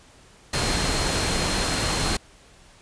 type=tone in noise; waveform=sine; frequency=4203 Hz; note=C8; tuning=7 cents sharp; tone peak=-32 dBFS; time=0.53-2.17 s; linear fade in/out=5 ms; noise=pink; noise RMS=-24 dBFS; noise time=0.53-2.17 s; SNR=-11 dB; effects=pink hiss -52 dBFS RMS until 2.81 s + resampled to 22050 Hz